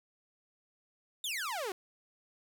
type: exponential sweep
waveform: sawtooth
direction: down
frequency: 3747 to 349.2 Hz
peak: -31 dBFS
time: 1.24-1.72 s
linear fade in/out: 2 ms
effects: 12-bit